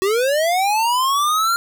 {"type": "linear sweep", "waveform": "square", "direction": "up", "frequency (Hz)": [370, 1396.9], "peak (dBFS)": -16, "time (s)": [0.02, 1.56], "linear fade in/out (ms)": 0, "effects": []}